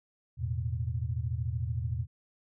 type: chord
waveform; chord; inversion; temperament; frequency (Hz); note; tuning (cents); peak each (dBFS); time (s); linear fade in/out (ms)
sine; E suspended fourth; none; equal; 82.41 / 110 / 123.47; E2 / A2 / B2; 0 / 0 / 0; -34; 0.37-2.07; 50
effects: none